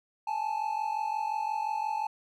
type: tone pair together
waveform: triangle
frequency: 834.3 / 880 Hz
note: G#5 / A5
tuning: +8 / 0 cents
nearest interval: minor second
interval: 92 cents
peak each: -31 / -29 dBFS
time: 0.27-2.07 s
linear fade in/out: 5 ms
effects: none